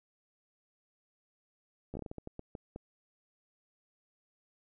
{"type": "slowing click train", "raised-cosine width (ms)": 2, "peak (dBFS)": -28, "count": 12, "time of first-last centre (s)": [1.94, 2.761], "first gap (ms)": 13, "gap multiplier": 1.32, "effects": []}